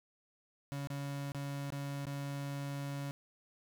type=tone with dropouts; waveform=35% pulse; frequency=140.8 Hz; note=C#3; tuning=27 cents sharp; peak=-36 dBFS; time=0.72-3.11 s; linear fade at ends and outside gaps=0 ms; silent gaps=0.872-0.902 / 1.319-1.347 / 1.703-1.723 / 2.055-2.068 s; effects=none